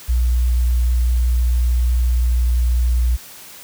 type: tone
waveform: sine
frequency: 60.5 Hz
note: B1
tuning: 35 cents flat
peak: -13 dBFS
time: 0.08-3.17 s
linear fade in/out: 20 ms
effects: white hiss -39 dBFS RMS until 3.63 s